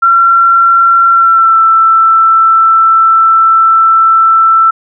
sine tone with pitch glide, 1362 to 1330.9 Hz, F6 to E6, -44 to +16 cents, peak -3 dBFS, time 0.02-4.71 s, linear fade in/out 10 ms, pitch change -40 cents, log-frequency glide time 1.12-1.59 s, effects none

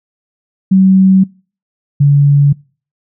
sine tone pair in turn, 190 / 142.64 Hz, F#3 / C#3, +46 / +50 cents, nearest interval perfect fourth, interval 496 cents, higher first, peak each -4 dBFS, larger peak neither, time 0.71-1.24 / 2-2.53 s, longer neither, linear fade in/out 10 ms, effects noise-tail reverb RT60 0.4 s tail -25 dB re dry

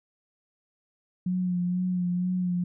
sine tone with vibrato, 180 Hz, F#3, 47 cents flat, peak -24 dBFS, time 1.26-2.64 s, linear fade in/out 5 ms, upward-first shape sine, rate 2.1 Hz, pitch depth 30 cents each way, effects none

